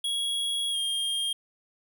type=tone with pitch glide; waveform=square; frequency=3322 to 3220 Hz; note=G#7 to G7; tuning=0 to +46 cents; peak=-27 dBFS; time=0.04-1.33 s; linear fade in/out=5 ms; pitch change=-54 cents; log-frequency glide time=0.71-0.77 s; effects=none